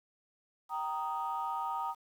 sine chord, Eb major, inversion first, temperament just, 777.8 / 933.4 / 1244.5 Hz, G5 / Bb5 / Eb6, -14 / +2 / 0 cents, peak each -38 / -35 / -37 dBFS, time 0.69-1.95 s, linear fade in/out 50 ms, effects tanh soft clip ceiling -25 dBFS + 10-bit

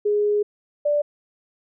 sine tone pair in turn, 415.3 / 587.3 Hz, G#4 / D5, 0 / 0 cents, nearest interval tritone, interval 600 cents, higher second, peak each -17 dBFS, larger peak neither, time 0.05-0.43 / 0.85-1.02 s, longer first, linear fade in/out 10 ms, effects none

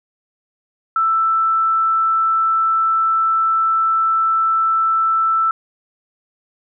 sine tone, 1325 Hz, E6, 9 cents sharp, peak -13 dBFS, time 0.96-5.51 s, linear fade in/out 2 ms, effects none

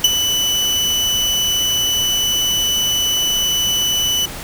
30% pulse tone with ADSR envelope, 2980 Hz, F#7, 12 cents sharp, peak -3 dBFS, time 0.04-4.26 s, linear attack 4 ms, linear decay 31 ms, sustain -9 dB, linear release 9 ms, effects pink hiss -30 dBFS RMS until 4.43 s

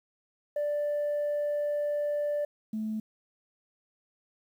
sine tone pair in turn, 587.3 / 217.5 Hz, D5 / A3, 0 / -20 cents, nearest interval octave + perfect fourth, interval 1720 cents, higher first, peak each -25 / -29 dBFS, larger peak first, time 0.56-2.45 / 2.73-3 s, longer first, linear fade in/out 5 ms, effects tanh soft clip ceiling -25 dBFS + 10-bit

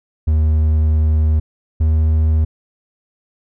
triangle tone pair in turn, 77.6 / 78.55 Hz, D#2 / D#2, -4 / +17 cents, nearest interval unison, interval 21 cents, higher second, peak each -9 dBFS, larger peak neither, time 0.27-1.4 / 1.8-2.45 s, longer first, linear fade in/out 10 ms, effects none

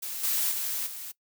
blue noise with level steps, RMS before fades -35 / -27 / -31 / -39 dBFS, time 0.02-1.12 s, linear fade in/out 10 ms, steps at 0.23 / 0.51 / 0.86 s, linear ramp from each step 10 ms, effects noise-tail reverb RT60 0.1 s tail -21 dB re dry

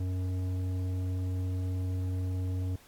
sine tone with tanh clipping, 92.2 Hz, F#2, 6 cents flat, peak -31 dBFS, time 0-2.76 s, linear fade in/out 5 ms, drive 11 dB, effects pink hiss -58 dBFS RMS until 2.87 s + AAC 64 kbps

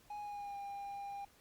triangle tone with pitch glide, 830.6 to 801.8 Hz, G#5 to G5, 0 to +39 cents, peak -40 dBFS, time 0.1-1.25 s, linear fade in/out 5 ms, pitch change -61 cents, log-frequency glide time 0.2-0.57 s, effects pink hiss -66 dBFS RMS until 1.4 s + Opus 48 kbps

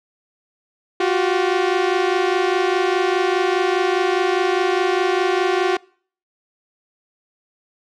sawtooth tone pair together, 355.1 / 380 Hz, F4 / F#4, +29 / +46 cents, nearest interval minor second, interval 117 cents, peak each -15 dBFS, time 1-5.77 s, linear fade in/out 5 ms, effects noise-tail reverb RT60 0.5 s tail -25 dB re dry + low-pass 4000 Hz 12 dB/octave

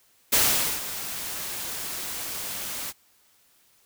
white noise with ADSR envelope, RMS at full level -19 dBFS, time 0.32-2.93 s, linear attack 13 ms, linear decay 470 ms, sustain -14 dB, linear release 39 ms, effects white hiss -62 dBFS RMS until 3.85 s

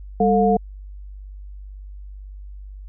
sine tone cluster, 199.5 / 445.3 / 714 Hz, G3 / A4 / F5, +31 / +21 / +38 cents, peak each -18 dBFS, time 0.2-0.57 s, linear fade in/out 5 ms, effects added 49 Hz sine -34 dBFS peak until 2.88 s

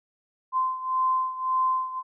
sine beating tone pair, 1035 / 1036.8 Hz, C6 / C6, -19 / -16 cents, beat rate 1.8 Hz, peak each -24 / -28 dBFS, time 0.52-2.03 s, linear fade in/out 50 ms, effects none

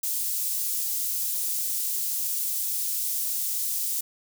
white high-pass noise, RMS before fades -28 dBFS, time 0.03-4.01 s, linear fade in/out 5 ms, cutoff 7000 Hz, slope 12 dB/octave, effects none

